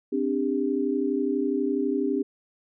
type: chord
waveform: sine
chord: C suspended second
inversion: none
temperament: equal with one note detuned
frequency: 261.6 / 293.7 / 398.6 Hz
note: C4 / D4 / G4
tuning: 0 / 0 / +29 cents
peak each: -27 dBFS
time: 0.12-2.23 s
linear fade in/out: 10 ms
effects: none